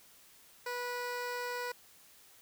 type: tone with notch filter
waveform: 15% pulse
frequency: 489.3 Hz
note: B4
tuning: 16 cents flat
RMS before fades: -38 dBFS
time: 0.66-1.72 s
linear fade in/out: 5 ms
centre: 9800 Hz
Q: 1.6
effects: white hiss -60 dBFS RMS until 2.41 s